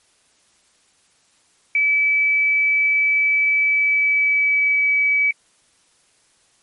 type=tone with pitch glide; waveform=sine; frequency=2300 to 2285 Hz; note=D7 to D7; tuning=-37 to -48 cents; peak=-14 dBFS; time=1.75-5.31 s; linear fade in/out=2 ms; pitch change=-11 cents; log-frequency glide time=3.63-4.9 s; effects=white hiss -59 dBFS RMS until 6.62 s + MP3 48 kbps